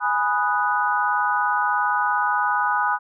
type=chord; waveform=sine; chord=G# minor seventh; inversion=none; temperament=equal; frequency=830.6 / 987.8 / 1244.5 / 1480 Hz; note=G#5 / B5 / D#6 / F#6; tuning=0 / 0 / 0 / 0 cents; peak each=-24 dBFS; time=0-2.99 s; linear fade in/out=50 ms; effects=none